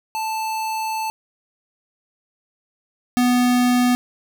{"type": "tone pair in turn", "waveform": "square", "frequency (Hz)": [880, 246.9], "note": ["A5", "B3"], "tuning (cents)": [0, 0], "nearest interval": "octave + minor seventh", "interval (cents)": 2200, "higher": "first", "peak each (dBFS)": [-23, -15], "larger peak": "second", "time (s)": [[0.15, 1.1], [3.17, 3.95]], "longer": "first", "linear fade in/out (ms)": 0, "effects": []}